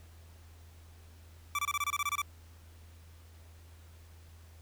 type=tone bursts; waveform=25% pulse; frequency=1162 Hz; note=D6; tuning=19 cents flat; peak=-26 dBFS; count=11; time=1.55-2.218 s; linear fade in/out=2 ms; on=38 ms; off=25 ms; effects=added 82 Hz sine -52 dBFS peak until 4.61 s + pink hiss -62 dBFS RMS until 4.61 s